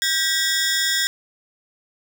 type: ring-modulated tone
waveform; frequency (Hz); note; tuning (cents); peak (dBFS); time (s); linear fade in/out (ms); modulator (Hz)
15% pulse; 1760; A6; 0; -9; 0.02-1.07; 0; 168
effects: none